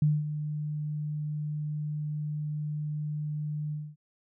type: tone with ADSR envelope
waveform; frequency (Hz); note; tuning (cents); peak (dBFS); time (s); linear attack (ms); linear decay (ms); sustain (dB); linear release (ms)
sine; 150.4; D3; +42; -19; 0.02-3.96; 3; 210; -11; 240
effects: none